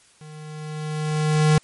square tone with level ramp, 153.4 Hz, D#3, 24 cents flat, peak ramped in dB -40 to -13 dBFS, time 0.21-1.58 s, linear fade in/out 2 ms, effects white hiss -55 dBFS RMS until 1.63 s + MP3 48 kbps

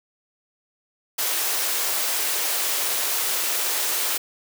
white high-pass noise, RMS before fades -24 dBFS, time 1.18-4.18 s, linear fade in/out 10 ms, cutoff 350 Hz, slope 24 dB/octave, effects none

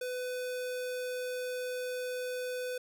square tone, 501 Hz, B4, 25 cents sharp, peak -35 dBFS, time 0.01-2.78 s, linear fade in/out 5 ms, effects none

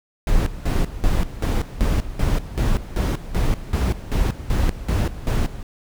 brown noise with tremolo, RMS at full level -18 dBFS, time 0.27-5.63 s, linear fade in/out 2 ms, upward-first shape square, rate 2.6 Hz, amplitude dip 80%, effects none

